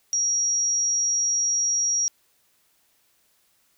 sine tone, 5680 Hz, F8, 28 cents sharp, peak -20 dBFS, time 0.13-2.08 s, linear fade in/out 0 ms, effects white hiss -65 dBFS RMS until 3.77 s

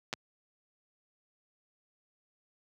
clicks, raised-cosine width 0.2 ms, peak -17 dBFS, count 2, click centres 0.129 / 0.137 s, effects high-pass 100 Hz 12 dB/octave

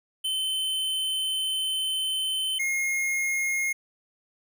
square tone pair in turn, 3067 / 2147 Hz, G7 / C7, -38 / +44 cents, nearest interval tritone, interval 618 cents, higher first, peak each -26 / -25 dBFS, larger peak second, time 0.24-2.59 / 2.59-3.73 s, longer first, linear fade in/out 10 ms, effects none

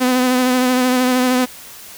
sawtooth tone with vibrato, 252.9 Hz, B3, 41 cents sharp, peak -9 dBFS, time 0-1.46 s, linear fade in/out 20 ms, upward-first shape triangle, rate 13 Hz, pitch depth 33 cents each way, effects white hiss -37 dBFS RMS until 1.97 s

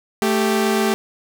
sawtooth tone pair together, 220 / 392 Hz, A3 / G4, 0 / 0 cents, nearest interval minor seventh, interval 1000 cents, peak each -15 dBFS, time 0.22-0.94 s, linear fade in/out 0 ms, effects none

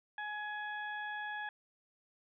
harmonic tone, 840 Hz, G#5, 19 cents sharp, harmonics 1 / 2 / 3 / 4, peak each -42 / -40 / -55 / -53 dBFS, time 0.18-1.49 s, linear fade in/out 2 ms, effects none

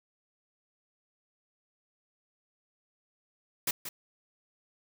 white noise with echo, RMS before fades -29 dBFS, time 3.67-3.71 s, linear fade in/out 5 ms, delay 180 ms, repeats 1, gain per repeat -10 dB, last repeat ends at 3.89 s, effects none

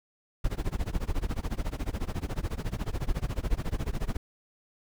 brown noise with tremolo, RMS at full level -27 dBFS, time 0.44-4.17 s, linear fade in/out 5 ms, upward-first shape sine, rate 14 Hz, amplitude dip 95%, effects none

